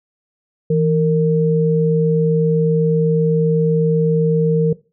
sine tone pair together, 162.63 / 460 Hz, E3 / A#4, -23 / -23 cents, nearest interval octave + tritone, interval 1800 cents, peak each -15 dBFS, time 0.7-4.73 s, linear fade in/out 5 ms, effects noise-tail reverb RT60 0.3 s tail -19 dB re dry

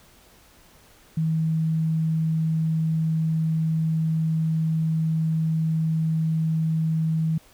sine tone, 160 Hz, D#3, 49 cents sharp, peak -20 dBFS, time 1.17-7.38 s, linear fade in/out 5 ms, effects pink hiss -54 dBFS RMS until 7.53 s

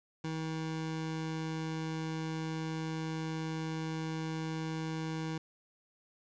25% pulse tone, 159.5 Hz, D#3, 43 cents sharp, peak -31 dBFS, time 0.24-5.38 s, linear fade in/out 5 ms, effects resampled to 16000 Hz + 10-bit

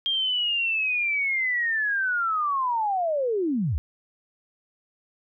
sine linear sweep, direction down, 3222 to 56.9 Hz, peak -22 dBFS, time 0.06-3.78 s, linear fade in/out 0 ms, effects none

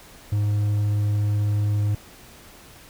triangle tone, 103.83 Hz, G#2, in tune, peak -17 dBFS, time 0.32-1.95 s, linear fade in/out 5 ms, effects pink hiss -47 dBFS RMS until 2.89 s

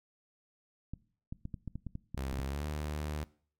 clicks, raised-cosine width 5 ms, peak -27 dBFS, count 11, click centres 0.936 / 1.325 / 1.454 / 1.542 / 1.677 / 1.756 / 1.867 / 1.954 / 2.146 / 2.329 / 2.393 s
sawtooth tone with pitch glide, 67 to 75.2 Hz, C2 to D2, +42 to +42 cents, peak -31 dBFS, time 2.17-3.24 s, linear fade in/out 0 ms, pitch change +200 cents, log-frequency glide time 2.45-2.65 s
effects noise-tail reverb RT60 0.5 s tail -21 dB re dry

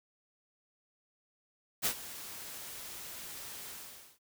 white noise with ADSR envelope, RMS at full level -29 dBFS, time 1.82-4.19 s, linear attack 36 ms, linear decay 80 ms, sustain -16 dB, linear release 490 ms, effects none

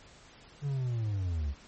triangle linear sweep, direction down, 146.83 to 65.41 Hz, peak -27 dBFS, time 0.61-1.55 s, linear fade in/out 50 ms, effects pink hiss -55 dBFS RMS until 1.67 s + MP3 32 kbps

